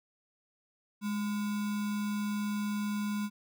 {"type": "tone with sample-and-hold", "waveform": "sine", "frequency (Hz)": 207.7, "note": "G#3", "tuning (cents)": 0, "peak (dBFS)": -30, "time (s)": [1.01, 3.3], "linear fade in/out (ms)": 50, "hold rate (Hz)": 1225, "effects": []}